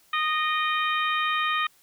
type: harmonic tone with a mistuned harmonic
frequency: 619 Hz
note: D#5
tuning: 9 cents flat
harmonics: 2 / 3 / 4 / 5 / 6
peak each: -25 / -29 / -31 / -33 / -35 dBFS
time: 0.13-1.67 s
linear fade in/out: 5 ms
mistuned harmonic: 4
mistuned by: -23 cents
effects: white hiss -60 dBFS RMS until 1.82 s